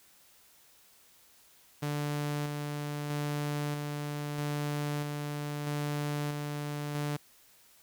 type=tone with tremolo; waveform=sawtooth; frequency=146.83 Hz; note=D3; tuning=in tune; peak=-27 dBFS; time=1.82-7.17 s; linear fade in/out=10 ms; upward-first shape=square; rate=0.78 Hz; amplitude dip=30%; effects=white hiss -61 dBFS RMS until 7.82 s